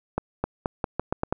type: accelerating click train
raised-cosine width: 1 ms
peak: -10 dBFS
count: 8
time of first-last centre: 0.18-1.325 s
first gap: 260 ms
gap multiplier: 0.84
effects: none